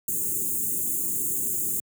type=band-stop noise; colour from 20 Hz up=white; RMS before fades=-27 dBFS; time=0.08-1.8 s; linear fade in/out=2 ms; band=420 to 6700 Hz; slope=96 dB/octave; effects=high-pass 100 Hz 12 dB/octave

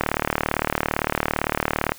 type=click train; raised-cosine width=0.5 ms; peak=-4 dBFS; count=73; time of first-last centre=0.01-1.92 s; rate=37.7 Hz; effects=white hiss -45 dBFS RMS until 1.98 s

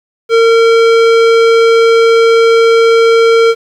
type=tone; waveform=square; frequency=457.3 Hz; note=A#4; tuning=33 cents flat; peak=-5 dBFS; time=0.29-3.55 s; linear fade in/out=50 ms; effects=low-pass 4000 Hz 12 dB/octave + 7-bit

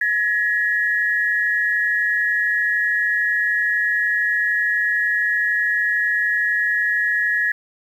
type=tone pair together; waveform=sine; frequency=1681.1 / 1892 Hz; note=G#6 / A#6; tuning=+21 / +25 cents; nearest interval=major second; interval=204 cents; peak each=-19 / -20 dBFS; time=0.01-7.52 s; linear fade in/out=5 ms; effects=8-bit

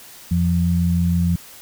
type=tone pair together; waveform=sine; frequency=86.66 / 173.1 Hz; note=F2 / F3; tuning=-13 / -15 cents; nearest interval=octave; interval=1198 cents; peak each=-19 / -17 dBFS; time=0.31-1.36 s; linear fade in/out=5 ms; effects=white hiss -42 dBFS RMS until 1.61 s

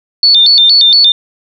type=tone with vibrato; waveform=sine; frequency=3999 Hz; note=B7; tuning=21 cents sharp; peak=-3 dBFS; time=0.23-1.12 s; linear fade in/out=2 ms; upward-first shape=square; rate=4.3 Hz; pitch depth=180 cents each way; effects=none

